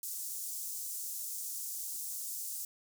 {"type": "high-pass noise", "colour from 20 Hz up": "pink", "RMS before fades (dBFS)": -40, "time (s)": [0.03, 2.65], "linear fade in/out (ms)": 2, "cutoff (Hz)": 6700, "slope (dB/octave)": 24, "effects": []}